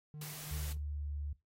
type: tone with tremolo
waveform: triangle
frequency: 150.7 Hz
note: D3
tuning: 45 cents sharp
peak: -40 dBFS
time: 0.14-0.77 s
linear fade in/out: 0 ms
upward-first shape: sine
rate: 3 Hz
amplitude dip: 70%
type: noise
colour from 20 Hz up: white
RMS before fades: -47 dBFS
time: 0.21-0.73 s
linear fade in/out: 5 ms
type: tone with pitch glide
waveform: sine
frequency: 73.42 to 72.74 Hz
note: D2 to D2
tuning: 0 to -16 cents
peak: -37 dBFS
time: 0.51-1.33 s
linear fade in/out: 5 ms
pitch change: -16 cents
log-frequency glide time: 0.92-1.06 s
effects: noise-tail reverb RT60 0.2 s tail -17 dB re dry + AAC 48 kbps